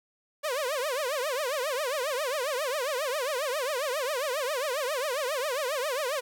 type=tone with vibrato; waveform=sawtooth; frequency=551 Hz; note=C#5; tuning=11 cents flat; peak=-24 dBFS; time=0.43-6.21 s; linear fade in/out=20 ms; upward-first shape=triangle; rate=7.4 Hz; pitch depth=270 cents each way; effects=11-bit